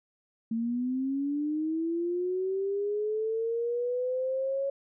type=linear sweep; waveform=sine; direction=up; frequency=223.7 to 554.4 Hz; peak=-27 dBFS; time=0.51-4.7 s; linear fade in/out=5 ms; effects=none